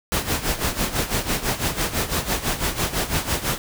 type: noise with tremolo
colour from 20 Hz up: pink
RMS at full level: -21 dBFS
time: 0.12-3.58 s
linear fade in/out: 0 ms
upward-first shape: sine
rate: 6 Hz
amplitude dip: 75%
effects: none